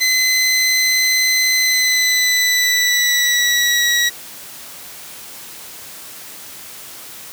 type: tone with pitch glide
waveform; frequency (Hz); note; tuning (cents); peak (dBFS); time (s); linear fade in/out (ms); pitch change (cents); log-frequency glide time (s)
20% pulse; 2036 to 1921.7; C7 to B6; -48 to -48; -8; 0-4.1; 20; -100; 1.56-3.88
effects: white hiss -35 dBFS RMS until 7.32 s + high-pass 80 Hz 12 dB/octave